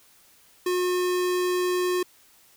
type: tone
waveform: square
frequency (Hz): 361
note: F#4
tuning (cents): -43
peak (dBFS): -23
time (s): 0.66-2.03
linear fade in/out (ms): 5
effects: white hiss -57 dBFS RMS until 2.56 s